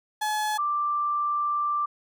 35% pulse / sine tone pair in turn, 852 / 1178 Hz, G#5 / D6, +44 / +5 cents, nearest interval tritone, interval 561 cents, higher second, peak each -23 dBFS, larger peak neither, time 0.21-0.58 / 0.58-1.86 s, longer second, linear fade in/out 10 ms, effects none

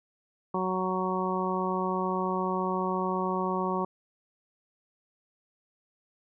harmonic tone, 185.8 Hz, F#3, 7 cents sharp, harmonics 1 / 2 / 3 / 4 / 5 / 6, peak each -32 / -32 / -37 / -37 / -33 / -33 dBFS, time 0.54-3.85 s, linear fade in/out 5 ms, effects none

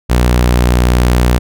sawtooth tone, 60.9 Hz, B1, 24 cents flat, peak -4 dBFS, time 0.09-1.39 s, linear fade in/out 20 ms, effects none

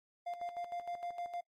triangle tone with tremolo, 698.5 Hz, F5, in tune, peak -35 dBFS, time 0.26-1.41 s, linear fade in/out 10 ms, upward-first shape square, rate 6.5 Hz, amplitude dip 65%, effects noise-tail reverb RT60 0.1 s tail -24 dB re dry + AAC 48 kbps

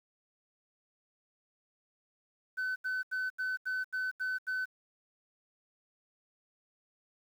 sine tone bursts, 1514 Hz, F#6, 39 cents sharp, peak -29 dBFS, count 8, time 2.57-4.657 s, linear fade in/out 20 ms, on 190 ms, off 81 ms, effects tanh soft clip ceiling -30 dBFS + 10-bit

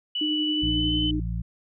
sine tone with pitch glide, 2960 to 3029 Hz, F#7 to F#7, 0 to +40 cents, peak -25 dBFS, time 0.15-1.11 s, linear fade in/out 5 ms, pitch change +40 cents, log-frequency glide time 0.47-0.93 s
sine tone with tremolo, 304.6 Hz, D#4, 37 cents flat, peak -24 dBFS, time 0.21-1.2 s, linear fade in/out 5 ms, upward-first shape sine, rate 11 Hz, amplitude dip 25%
harmonic tone, 56.7 Hz, A#1, 47 cents flat, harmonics 1 / 2 / 3, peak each -28 / -32 / -33 dBFS, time 0.62-1.42 s, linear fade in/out 10 ms
effects none

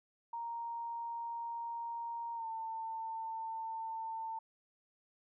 sine tone with pitch glide, 932.3 to 896.9 Hz, A#5 to A5, 0 to +33 cents, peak -38 dBFS, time 0.33-4.39 s, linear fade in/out 5 ms, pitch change -67 cents, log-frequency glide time 2.35-2.46 s, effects none

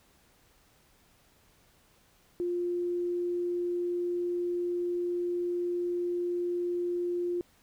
sine tone, 351.3 Hz, F4, 10 cents sharp, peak -28 dBFS, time 2.4-7.41 s, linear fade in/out 0 ms, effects pink hiss -64 dBFS RMS until 7.62 s

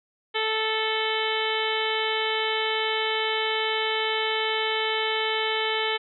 harmonic tone with a mistuned harmonic, 438.8 Hz, A4, 5 cents flat, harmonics 1 / 2 / 3 / 4 / 5 / 6 / 7 / 8 / 9, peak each -29 / -31 / -34 / -32 / -31 / -39 / -30 / -35 / -37 dBFS, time 0.34-5.98 s, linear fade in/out 20 ms, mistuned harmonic 9, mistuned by -30 cents, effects none

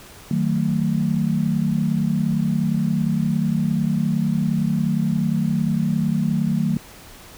sine chord, D# diminished, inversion none, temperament just, 155.56 / 186.68 / 224 Hz, D#3 / F#3 / A3, 0 / +16 / +31 cents, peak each -22 dBFS, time 0.31-6.77 s, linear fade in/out 2 ms, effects pink hiss -43 dBFS RMS until 7.37 s

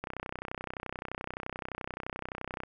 click train, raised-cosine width 0.5 ms, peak -21 dBFS, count 83, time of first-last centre 0.04-2.635 s, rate 31.6 Hz, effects none

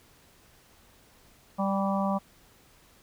harmonic tone with a mistuned harmonic, 196.1 Hz, G3, 1 cent sharp, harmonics 1 / 3 / 4 / 5 / 6, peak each -27 / -32 / -33 / -34 / -35 dBFS, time 1.58-2.19 s, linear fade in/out 20 ms, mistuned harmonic 6, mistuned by -24 cents, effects pink hiss -59 dBFS RMS until 3.02 s

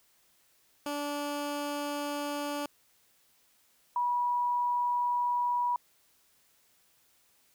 15% pulse / sine tone pair in turn, 290 / 972.1 Hz, D4 / B5, -22 / -28 cents, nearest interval octave + major sixth, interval 2094 cents, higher second, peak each -26 dBFS, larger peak neither, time 0.86-2.66 / 3.96-5.76 s, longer neither, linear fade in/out 2 ms, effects white hiss -67 dBFS RMS until 7.54 s

